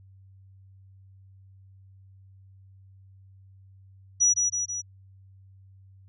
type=tone with echo; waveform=sine; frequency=5850 Hz; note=F#8; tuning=21 cents flat; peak=-17 dBFS; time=4.2-4.34 s; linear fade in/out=20 ms; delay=160 ms; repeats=3; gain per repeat=-4 dB; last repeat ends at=4.82 s; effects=added 96 Hz sine -50 dBFS peak until 6.08 s